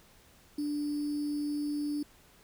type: tone with sample-and-hold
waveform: sine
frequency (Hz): 293.7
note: D4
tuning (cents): 0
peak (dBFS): -30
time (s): 0.58-2.03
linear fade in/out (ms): 5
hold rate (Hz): 4900
effects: pink hiss -60 dBFS RMS until 2.43 s